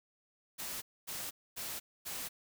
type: noise bursts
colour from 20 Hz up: white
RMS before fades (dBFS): -41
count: 4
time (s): 0.58-2.29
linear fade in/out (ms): 20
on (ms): 240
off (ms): 250
effects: none